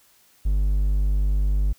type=tone; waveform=triangle; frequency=50 Hz; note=G1; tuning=35 cents sharp; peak=-16 dBFS; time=0.45-1.73 s; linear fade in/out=10 ms; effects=white hiss -58 dBFS RMS until 1.78 s